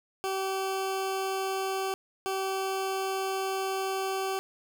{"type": "tone pair in turn", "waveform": "20% pulse", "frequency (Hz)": [384.1, 384.1], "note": ["G4", "G4"], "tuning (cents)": [-35, -35], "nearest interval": "unison", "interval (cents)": 0, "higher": "neither", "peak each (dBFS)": -24, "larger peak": "neither", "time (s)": [[0.24, 1.94], [2.26, 4.39]], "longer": "second", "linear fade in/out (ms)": 0, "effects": []}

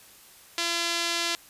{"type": "tone with band-pass filter", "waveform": "sawtooth", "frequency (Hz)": 340, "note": "F4", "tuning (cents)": -46, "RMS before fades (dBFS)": -28, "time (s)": [0.58, 1.35], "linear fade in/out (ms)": 0, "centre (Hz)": 4300, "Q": 1.1, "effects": ["white hiss -52 dBFS RMS until 1.49 s", "resampled to 32000 Hz"]}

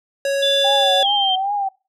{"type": "tone", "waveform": "square", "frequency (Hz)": 554.4, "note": "C#5", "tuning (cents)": 0, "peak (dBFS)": -18, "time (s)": [0.25, 1.03], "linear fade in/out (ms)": 2}
{"type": "tone with pitch glide", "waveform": "sine", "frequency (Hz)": [3500, 3154], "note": ["A7", "G7"], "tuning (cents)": [-10, 10], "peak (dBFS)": -16, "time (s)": [0.42, 1.36], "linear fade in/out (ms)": 10, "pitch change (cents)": -180, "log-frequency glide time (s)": [1.02, 1.07]}
{"type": "tone with vibrato", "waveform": "sine", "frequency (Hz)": 784, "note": "G5", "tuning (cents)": 0, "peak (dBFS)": -18, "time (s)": [0.64, 1.69], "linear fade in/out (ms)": 10, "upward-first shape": "triangle", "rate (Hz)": 2.5, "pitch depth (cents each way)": 100}
{"effects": ["noise-tail reverb RT60 0.3 s tail -24 dB re dry", "low-pass 10000 Hz 12 dB/octave"]}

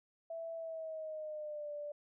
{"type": "tone with pitch glide", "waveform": "sine", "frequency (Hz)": [660, 588], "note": ["E5", "D5"], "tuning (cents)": [2, 2], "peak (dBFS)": -40, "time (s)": [0.3, 1.92], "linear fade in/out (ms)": 5, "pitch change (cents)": -200, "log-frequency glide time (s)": [0.55, 1.72], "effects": []}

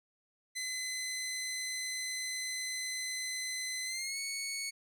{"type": "tone with pitch glide", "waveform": "15% pulse", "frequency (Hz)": [2032, 2216], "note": ["B6", "C#7"], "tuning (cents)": [49, -1], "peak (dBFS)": -29, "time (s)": [0.55, 4.71], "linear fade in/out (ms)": 20, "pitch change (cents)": 150, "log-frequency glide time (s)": [3.85, 4.19], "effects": []}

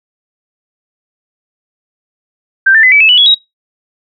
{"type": "tone with pitch steps", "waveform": "sine", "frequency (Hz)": [1568, 1780.5, 2022, 2296, 2607, 2960, 3361, 3817], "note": ["G6", "A6", "B6", "D7", "E7", "F#7", "G#7", "A#7"], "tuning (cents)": [0, 20, 40, -40, -20, 0, 20, 40], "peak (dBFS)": -3, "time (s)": [2.66, 3.348], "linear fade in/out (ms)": 10, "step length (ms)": 86, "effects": ["noise-tail reverb RT60 0.2 s tail -25 dB re dry"]}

